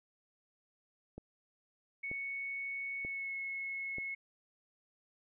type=click train; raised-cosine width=2 ms; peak=-32 dBFS; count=4; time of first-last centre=1.18-3.984 s; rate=1.07 Hz
type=tone with pitch glide; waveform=sine; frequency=2217 to 2184 Hz; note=C#7 to C#7; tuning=0 to -26 cents; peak=-37 dBFS; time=2.03-4.15 s; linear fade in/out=10 ms; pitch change=-26 cents; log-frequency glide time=3-3.34 s
effects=none